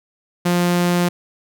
sawtooth tone, 175.8 Hz, F3, 12 cents sharp, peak -11 dBFS, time 0.45-1.09 s, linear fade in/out 10 ms, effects none

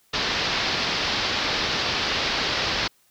white low-pass noise, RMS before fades -25 dBFS, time 0.13-2.88 s, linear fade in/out 10 ms, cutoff 5100 Hz, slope 48 dB/octave, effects white hiss -62 dBFS RMS until 3.1 s

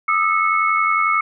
sine tone cluster, 1213 / 1304 / 2191 Hz, D#6 / E6 / C#7, -44 / -19 / -21 cents, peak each -19 dBFS, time 0.08-1.21 s, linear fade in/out 5 ms, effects none

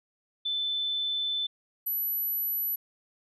sine tone pair in turn, 3520 / 11840 Hz, A7 / F#9, 0 / 0 cents, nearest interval octave + major sixth, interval 2100 cents, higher second, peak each -27 dBFS, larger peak neither, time 0.45-1.47 / 1.86-2.76 s, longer first, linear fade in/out 10 ms, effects none

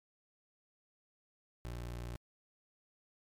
25% pulse tone, 59.6 Hz, A#1, 39 cents sharp, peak -37 dBFS, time 1.65-2.16 s, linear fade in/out 0 ms, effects MP3 96 kbps

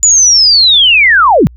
sine linear sweep, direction down, 7040 to 106.3 Hz, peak -3 dBFS, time 0.03-1.47 s, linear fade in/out 0 ms, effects added 60 Hz sine -32 dBFS peak until 1.56 s

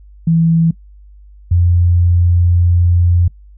sine tone pair in turn, 164.81 / 87.31 Hz, E3 / F2, 0 / 0 cents, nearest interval major seventh, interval 1100 cents, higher first, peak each -8 dBFS, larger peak neither, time 0.27-0.71 / 1.51-3.28 s, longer second, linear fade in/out 5 ms, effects noise-tail reverb RT60 0.1 s tail -20 dB re dry + added 50 Hz sine -37 dBFS peak until 3.57 s

